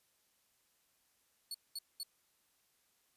sawtooth tone bursts, 4409 Hz, C#8, 10 cents flat, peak -37 dBFS, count 3, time 1.51-2.032 s, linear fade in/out 2 ms, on 34 ms, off 210 ms, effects white hiss -75 dBFS RMS until 3.16 s + resampled to 32000 Hz

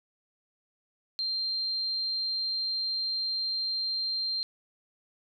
sine tone, 4169 Hz, C8, 7 cents flat, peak -28 dBFS, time 1.19-4.43 s, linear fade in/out 0 ms, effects none

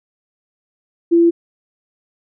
sine tone, 338.6 Hz, E4, 46 cents sharp, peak -8 dBFS, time 1.11-1.31 s, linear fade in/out 20 ms, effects none

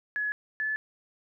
sine tone pair in turn, 1694 / 1731.6 Hz, G#6 / A6, +34 / -28 cents, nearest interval unison, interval 38 cents, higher second, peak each -27 dBFS, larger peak neither, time 0.16-0.32 / 0.6-0.76 s, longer neither, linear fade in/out 0 ms, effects none

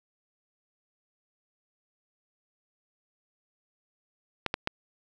clicks, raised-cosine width 0.3 ms, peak -11 dBFS, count 3, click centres 4.463 / 4.541 / 4.674 s, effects none

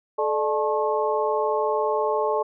harmonic tone with a mistuned harmonic, 216.4 Hz, A3, 29 cents flat, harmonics 2 / 3 / 4 / 5, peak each -24 / -26 / -27 / -28 dBFS, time 0.18-2.43 s, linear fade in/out 10 ms, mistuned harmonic 3, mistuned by -140 cents, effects none

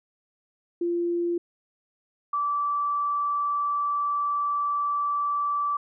sine tone pair in turn, 345 / 1160.4 Hz, F4 / D6, -21 / -21 cents, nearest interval octave + major sixth, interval 2100 cents, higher second, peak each -23 dBFS, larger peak neither, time 0.81-1.38 / 2.33-5.77 s, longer second, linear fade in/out 5 ms, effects none

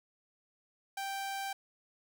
sawtooth tone, 784 Hz, G5, in tune, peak -32 dBFS, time 0.97-1.53 s, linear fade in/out 5 ms, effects none

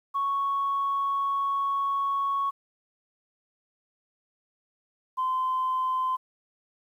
sine tone pair in turn, 1108.7 / 1031.9 Hz, C#6 / C6, 0 / -24 cents, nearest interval minor second, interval 124 cents, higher first, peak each -23 dBFS, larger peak neither, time 0.14-2.51 / 5.17-6.17 s, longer first, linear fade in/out 20 ms, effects tanh soft clip ceiling -20 dBFS + 10-bit

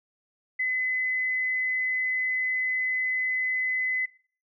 sine tone, 2023 Hz, B6, 41 cents sharp, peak -24 dBFS, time 0.59-4.06 s, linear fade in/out 10 ms, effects noise-tail reverb RT60 0.4 s tail -17 dB re dry

